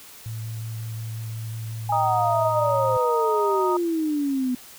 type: tone with pitch glide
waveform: sine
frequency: 111.8 to 114.81 Hz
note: A2 to A#2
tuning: +28 to -26 cents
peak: -29 dBFS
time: 0.26-2.97 s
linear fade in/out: 0 ms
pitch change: +46 cents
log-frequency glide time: 2.46-2.77 s
type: exponential sweep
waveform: sine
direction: down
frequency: 830.6 to 246.9 Hz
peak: -21 dBFS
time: 1.89-4.55 s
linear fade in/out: 5 ms
type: harmonic tone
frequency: 311.1 Hz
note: D#4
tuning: in tune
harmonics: 2 / 3 / 4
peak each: -30 / -24 / -26 dBFS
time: 1.92-3.77 s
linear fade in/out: 5 ms
effects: white hiss -45 dBFS RMS until 4.78 s